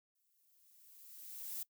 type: noise with exponential growth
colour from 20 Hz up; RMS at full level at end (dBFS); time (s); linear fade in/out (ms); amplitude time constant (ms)
violet; -41; 0.15-1.63; 5; 320
effects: noise-tail reverb RT60 0.1 s tail -20 dB re dry